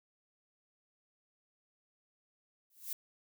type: noise with exponential growth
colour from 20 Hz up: violet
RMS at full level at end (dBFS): -35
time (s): 2.7-2.93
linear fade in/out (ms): 2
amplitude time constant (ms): 50
effects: none